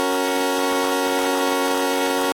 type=chord; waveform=20% pulse; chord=F# major; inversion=second; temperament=equal; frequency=277.2 / 370 / 466.2 Hz; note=C#4 / F#4 / A#4; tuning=0 / 0 / 0 cents; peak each=-18 / -20 / -18 dBFS; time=0-2.32 s; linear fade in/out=0 ms; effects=AAC 48 kbps